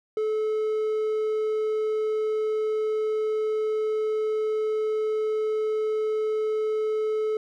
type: tone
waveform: triangle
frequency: 432.5 Hz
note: A4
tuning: 30 cents flat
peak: -21 dBFS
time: 0.17-7.37 s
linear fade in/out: 2 ms
effects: none